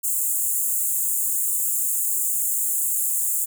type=high-pass noise; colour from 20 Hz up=pink; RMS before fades=-23 dBFS; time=0.03-3.46 s; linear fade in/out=20 ms; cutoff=7000 Hz; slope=96 dB/octave; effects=none